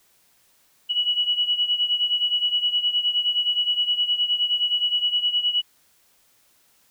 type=beating tone pair; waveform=sine; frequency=2931 / 2940.6 Hz; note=F#7 / F#7; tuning=-17 / -11 cents; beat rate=9.6 Hz; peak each=-21 / -25 dBFS; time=0.89-5.62 s; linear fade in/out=20 ms; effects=white hiss -61 dBFS RMS until 6.9 s